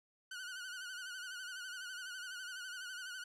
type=tone with vibrato; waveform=sawtooth; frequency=1480 Hz; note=F#6; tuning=in tune; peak=-40 dBFS; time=0.31-3.24 s; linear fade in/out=5 ms; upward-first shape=sine; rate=12 Hz; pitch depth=72 cents each way; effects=low-pass 10000 Hz 12 dB/octave